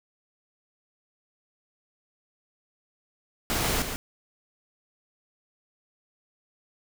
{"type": "noise with echo", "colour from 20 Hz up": "pink", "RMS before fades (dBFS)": -27, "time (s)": [3.5, 3.82], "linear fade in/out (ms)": 0, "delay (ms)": 140, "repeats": 1, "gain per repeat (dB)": -6, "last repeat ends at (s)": 3.96, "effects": []}